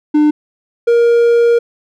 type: tone pair in turn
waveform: triangle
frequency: 300.4 / 470.3 Hz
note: D4 / A#4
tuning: +39 / +15 cents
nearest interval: minor sixth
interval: 776 cents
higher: second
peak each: -5 dBFS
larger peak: neither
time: 0.14-0.31 / 0.87-1.59 s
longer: second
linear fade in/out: 10 ms
effects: none